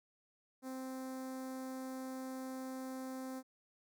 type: tone with notch filter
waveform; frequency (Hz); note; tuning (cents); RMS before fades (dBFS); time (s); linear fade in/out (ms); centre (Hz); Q
sawtooth; 260.9; C4; -5; -44; 0.62-3.43; 50; 2900; 0.62
effects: none